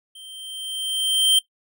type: tone with level ramp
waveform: square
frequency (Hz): 3136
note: G7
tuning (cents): 0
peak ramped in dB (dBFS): -40 to -13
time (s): 0.15-1.39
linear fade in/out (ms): 5
effects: noise-tail reverb RT60 0.1 s tail -17 dB re dry